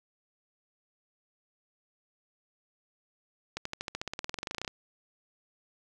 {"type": "accelerating click train", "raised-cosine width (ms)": 0.2, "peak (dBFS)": -17, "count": 22, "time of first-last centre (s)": [3.57, 4.678], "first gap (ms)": 84, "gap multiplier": 0.95, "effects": []}